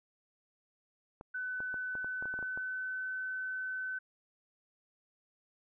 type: clicks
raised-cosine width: 1 ms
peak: -32 dBFS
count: 11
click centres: 1.211 / 1.604 / 1.742 / 1.953 / 2.045 / 2.225 / 2.256 / 2.34 / 2.39 / 2.427 / 2.575 s
type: tone with pitch glide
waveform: sine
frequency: 1505 to 1518.1 Hz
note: F#6 to F#6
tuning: +29 to +44 cents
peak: -35 dBFS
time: 1.34-3.99 s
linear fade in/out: 10 ms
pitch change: +15 cents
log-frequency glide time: 1.86-3.11 s
effects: none